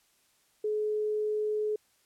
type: tone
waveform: sine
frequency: 425.4 Hz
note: G#4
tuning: 42 cents sharp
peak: -27 dBFS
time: 0.64-1.76 s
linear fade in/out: 5 ms
effects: white hiss -68 dBFS RMS until 2.05 s + low-pass 12000 Hz 12 dB/octave